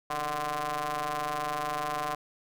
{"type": "ring-modulated tone", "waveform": "sawtooth", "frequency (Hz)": 146.83, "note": "D3", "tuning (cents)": 0, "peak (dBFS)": -23, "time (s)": [0.1, 2.15], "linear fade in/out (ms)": 5, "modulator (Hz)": 893, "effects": []}